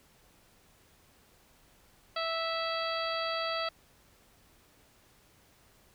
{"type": "harmonic tone", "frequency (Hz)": 657, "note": "E5", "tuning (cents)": -6, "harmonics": [1, 2, 3, 4, 5, 6, 7], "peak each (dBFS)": [-35, -35, -41, -42, -41, -43, -40], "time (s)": [2.16, 3.69], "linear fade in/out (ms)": 5, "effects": ["pink hiss -63 dBFS RMS until 5.94 s"]}